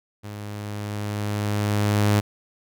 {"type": "tone with level ramp", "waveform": "sawtooth", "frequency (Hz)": 103.83, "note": "G#2", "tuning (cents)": 0, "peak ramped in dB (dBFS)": [-30, -12], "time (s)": [0.23, 2.21], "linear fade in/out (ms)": 20, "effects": []}